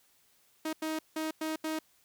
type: tone bursts at uneven times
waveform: sawtooth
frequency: 314.9 Hz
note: D#4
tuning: 21 cents sharp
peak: -28 dBFS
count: 5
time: 0.65-0.73 / 0.82-0.99 / 1.16-1.31 / 1.41-1.56 / 1.64-1.79 s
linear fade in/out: 5 ms
effects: white hiss -67 dBFS RMS until 2.04 s